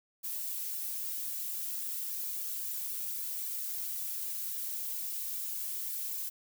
violet noise with flanger, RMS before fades -37 dBFS, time 0.23-6.3 s, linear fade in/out 20 ms, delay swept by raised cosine 1.7 to 2.7 ms, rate 3.7 Hz, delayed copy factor +0.8, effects none

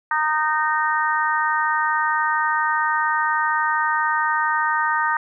harmonic tone, 308.1 Hz, D#4, 17 cents flat, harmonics 3 / 4 / 5 / 6, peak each -22 / -23 / -24 / -25 dBFS, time 0.11-5.17 s, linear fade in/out 2 ms, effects none

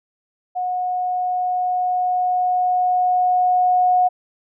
sine tone with level ramp, 728 Hz, F#5, 28 cents flat, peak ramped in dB -20 to -12 dBFS, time 0.55-4.09 s, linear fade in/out 20 ms, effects none

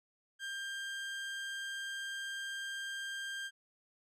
30% pulse tone, 1592 Hz, G6, 26 cents sharp, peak -36 dBFS, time 0.39-3.51 s, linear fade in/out 50 ms, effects low-pass 9000 Hz 12 dB/octave

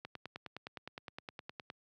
click train, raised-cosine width 0.3 ms, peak -27 dBFS, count 17, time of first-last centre 0.05-1.701 s, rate 9.69 Hz, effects high-pass 100 Hz 12 dB/octave

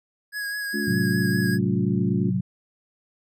square tone with vibrato, 1661.2 Hz, G#6, in tune, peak -28 dBFS, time 0.32-1.59 s, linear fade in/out 50 ms, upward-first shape triangle, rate 4.9 Hz, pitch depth 28 cents each way
harmonic tone, 71.3 Hz, C#2, 49 cents sharp, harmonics 3 / 4 / 5, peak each -27 / -30 / -31 dBFS, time 0.73-2.31 s, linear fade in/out 20 ms
sine chord, F# diminished, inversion first, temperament equal, 110 / 130.81 / 185 Hz, A2 / C3 / F#3, 0 / 0 / 0 cents, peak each -28 / -27 / -23 dBFS, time 0.87-2.41 s, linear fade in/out 10 ms
effects none

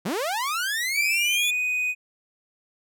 sawtooth linear sweep, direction up, 148.9 to 3520 Hz, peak -21 dBFS, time 0.05-1.51 s, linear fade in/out 10 ms
triangle tone with pitch glide, 2325 to 2492 Hz, D7 to D#7, -18 to +2 cents, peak -21 dBFS, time 0.94-1.95 s, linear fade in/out 50 ms, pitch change +120 cents, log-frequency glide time 1.05-1.59 s
effects none

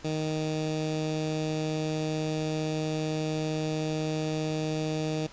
15% pulse tone with notch filter, 155.56 Hz, D#3, in tune, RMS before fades -30 dBFS, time 0.04-5.27 s, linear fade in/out 10 ms, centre 1500 Hz, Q 1.2, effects pink hiss -50 dBFS RMS until 5.32 s + resampled to 16000 Hz

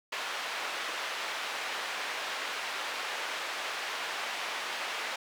white band-pass noise, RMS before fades -36 dBFS, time 0.12-5.16 s, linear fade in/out 5 ms, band 590 to 2700 Hz, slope 12 dB/octave, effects none

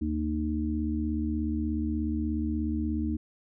harmonic tone, 76.7 Hz, D#2, 24 cents flat, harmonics 1 / 3 / 4, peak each -31 / -31 / -31 dBFS, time 0.01-3.17 s, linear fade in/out 10 ms, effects none

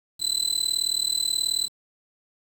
30% pulse tone with amplitude modulation, 4019 Hz, B7, 30 cents sharp, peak -16 dBFS, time 0.19-1.69 s, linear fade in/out 50 ms, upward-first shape sine, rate 38.6 Hz, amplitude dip 95%, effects 7-bit

